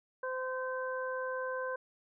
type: harmonic tone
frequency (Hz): 515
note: C5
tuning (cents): -28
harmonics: 1 / 2 / 3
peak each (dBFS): -36 / -40 / -40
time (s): 0.23-1.76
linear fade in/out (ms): 5
effects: none